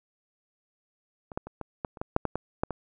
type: clicks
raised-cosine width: 1 ms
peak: -26 / -16 / -26 / -21 / -16 / -30 / -17 / -7 / -13 / -15 / -11 / -18 dBFS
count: 12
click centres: 1.318 / 1.375 / 1.47 / 1.613 / 1.848 / 1.972 / 2.015 / 2.164 / 2.253 / 2.356 / 2.635 / 2.707 s
effects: none